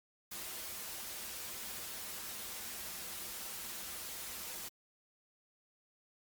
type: noise with comb filter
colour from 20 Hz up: white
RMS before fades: -44 dBFS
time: 0.31-4.69 s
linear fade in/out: 10 ms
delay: 7.1 ms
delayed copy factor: -0.55
effects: Opus 48 kbps